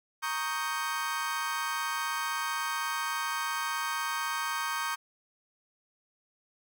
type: chord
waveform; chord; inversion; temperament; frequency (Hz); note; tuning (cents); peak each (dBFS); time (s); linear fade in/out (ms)
35% pulse; Eb dominant seventh; second; equal; 932.3 / 1108.7 / 1244.5 / 1568; Bb5 / Db6 / Eb6 / G6; 0 / 0 / 0 / 0; -35 / -34 / -35 / -34; 0.22-4.96; 20
effects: none